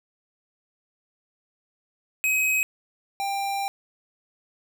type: tone pair in turn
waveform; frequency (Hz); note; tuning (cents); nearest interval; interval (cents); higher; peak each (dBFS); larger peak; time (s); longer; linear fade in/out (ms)
square; 2536 / 792.1; D#7 / G5; +32 / +18; octave + minor sixth; 2014; first; -21 / -26; first; 2.24-2.63 / 3.2-3.68; second; 0
effects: none